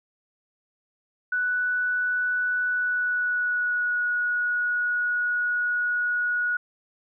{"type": "tone with pitch glide", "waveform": "sine", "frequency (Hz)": [1483, 1457.5], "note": ["F#6", "F#6"], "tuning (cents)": [4, -26], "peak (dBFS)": -22, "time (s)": [1.32, 6.57], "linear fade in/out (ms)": 5, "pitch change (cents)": -30, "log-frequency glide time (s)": [2.65, 4.06], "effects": []}